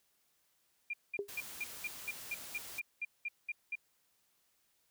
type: tone bursts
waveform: sine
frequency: 2399 Hz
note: D7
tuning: 36 cents sharp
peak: -35 dBFS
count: 13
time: 0.9-3.755 s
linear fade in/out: 5 ms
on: 35 ms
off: 200 ms
type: tone with exponential decay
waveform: sine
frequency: 403.5 Hz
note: G#4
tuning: 50 cents flat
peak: -30 dBFS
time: 1.19-1.31 s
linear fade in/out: 1 ms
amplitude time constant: 24 ms
type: noise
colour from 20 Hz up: white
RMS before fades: -48 dBFS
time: 1.28-2.8 s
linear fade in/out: 10 ms
effects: white hiss -75 dBFS RMS until 4.9 s